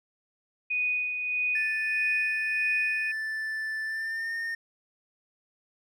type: tone with tremolo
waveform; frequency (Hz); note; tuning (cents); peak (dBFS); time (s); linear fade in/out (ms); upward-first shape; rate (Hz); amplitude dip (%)
sine; 2482; D#7; -5; -24; 0.7-3.12; 10; sine; 1.6; 45
type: tone with pitch glide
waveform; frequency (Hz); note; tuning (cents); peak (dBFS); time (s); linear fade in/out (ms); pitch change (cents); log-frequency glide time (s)
triangle; 1760 to 1828.4; A6 to A#6; 0 to -34; -28; 1.55-4.55; 5; +66; 3.84-4.34
effects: none